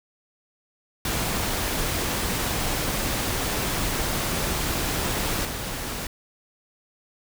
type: noise with level steps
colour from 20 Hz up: pink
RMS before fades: -26 / -31 dBFS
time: 1.05-6.07 s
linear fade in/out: 2 ms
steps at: 5.45 s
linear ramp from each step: 2 ms
effects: none